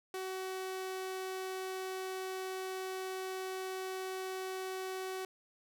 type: tone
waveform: sawtooth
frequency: 376.4 Hz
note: F#4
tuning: 30 cents sharp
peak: -34 dBFS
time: 0.14-5.25 s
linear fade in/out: 2 ms
effects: none